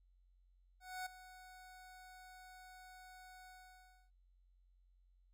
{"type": "tone with ADSR envelope", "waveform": "25% pulse", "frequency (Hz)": 740, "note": "F#5", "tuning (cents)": 0, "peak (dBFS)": -37, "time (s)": [0.8, 4.11], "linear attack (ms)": 260, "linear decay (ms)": 9, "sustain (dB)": -15, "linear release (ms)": 640, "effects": ["added 45 Hz sine -67 dBFS peak until 5.33 s"]}